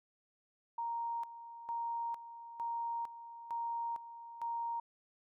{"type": "tone with tremolo", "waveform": "sine", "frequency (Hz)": 932.3, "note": "A#5", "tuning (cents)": 0, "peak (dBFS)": -35, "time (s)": [0.78, 4.8], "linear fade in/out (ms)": 5, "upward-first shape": "square", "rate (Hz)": 1.1, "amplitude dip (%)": 75, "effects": []}